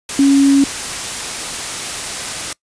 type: tone in noise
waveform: sine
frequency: 276.9 Hz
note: C#4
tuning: 2 cents flat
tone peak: -7 dBFS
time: 0.19-0.64 s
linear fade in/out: 2 ms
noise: white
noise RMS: -23 dBFS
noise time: 0.09-2.53 s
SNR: +13 dB
effects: noise-tail reverb RT60 0.1 s tail -23 dB re dry + resampled to 22050 Hz